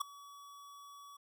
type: tone with ADSR envelope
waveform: square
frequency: 1136 Hz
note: C#6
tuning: 42 cents sharp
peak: -30 dBFS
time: 0-1.17 s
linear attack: 13 ms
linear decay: 6 ms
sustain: -22 dB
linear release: 8 ms
effects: none